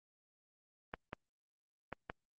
clicks, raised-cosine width 0.5 ms, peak -25 dBFS, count 4, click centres 0.939 / 1.131 / 1.927 / 2.099 s, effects Opus 24 kbps

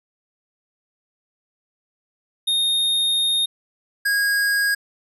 square tone pair in turn, 3694 / 1639.3 Hz, A#7 / G#6, -16 / -23 cents, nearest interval octave + major second, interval 1407 cents, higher first, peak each -18 dBFS, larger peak neither, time 2.47-3.46 / 4.05-4.75 s, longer first, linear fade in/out 10 ms, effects resampled to 32000 Hz

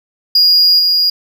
triangle tone with level steps, 4863 Hz, D#8, 40 cents flat, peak -5 / -8 dBFS, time 0.35-1.1 s, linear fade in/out 5 ms, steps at 0.79 s, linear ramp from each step 5 ms, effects none

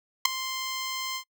10% pulse tone with ADSR envelope, 1046.5 Hz, C6, in tune, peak -4 dBFS, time 0.25-1.24 s, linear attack 6 ms, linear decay 4 ms, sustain -18 dB, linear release 81 ms, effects noise-tail reverb RT60 0.1 s tail -25 dB re dry

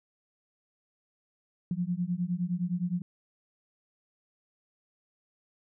sine beating tone pair, 172.2 / 181.9 Hz, F3 / F#3, -24 / -29 cents, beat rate 9.7 Hz, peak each -31 / -31 dBFS, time 1.71-3.02 s, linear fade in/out 2 ms, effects none

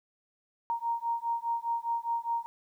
sine beating tone pair, 929 / 933.9 Hz, A#5 / A#5, -6 / +3 cents, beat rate 4.9 Hz, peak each -32 / -32 dBFS, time 0.7-2.46 s, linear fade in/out 0 ms, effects 11-bit

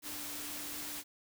sine tone in noise, 294.1 Hz, D4, 3 cents sharp, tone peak -51 dBFS, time 0.02-1.04 s, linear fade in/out 50 ms, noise white, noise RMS -42 dBFS, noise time 0.02-1.04 s, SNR -12 dB, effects none

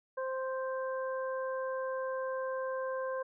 harmonic tone, 523.3 Hz, C5, in tune, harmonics 1 / 2 / 3, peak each -34 / -40 / -44 dBFS, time 0.17-3.23 s, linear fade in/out 10 ms, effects none

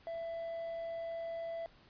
triangle tone with quantisation, 666 Hz, E5, 18 cents sharp, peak -36 dBFS, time 0.07-1.66 s, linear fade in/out 0 ms, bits 11, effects pink hiss -63 dBFS RMS until 1.89 s + resampled to 11025 Hz

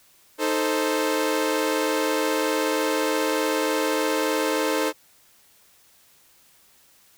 sawtooth chord, A diminished, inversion second, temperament equal, 311.1 / 440 / 523.3 Hz, Eb4 / A4 / C5, 0 / 0 / 0 cents, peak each -22 dBFS, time 0.38-4.93 s, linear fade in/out 50 ms, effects white hiss -57 dBFS RMS until 7.17 s

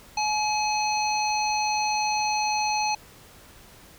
harmonic tone with a mistuned harmonic, 848 Hz, G#5, 36 cents sharp, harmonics 1 / 3 / 5 / 7, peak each -24 / -30 / -32 / -33 dBFS, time 0.17-2.95 s, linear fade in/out 5 ms, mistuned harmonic 7, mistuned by +27 cents, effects pink hiss -50 dBFS RMS until 3.98 s

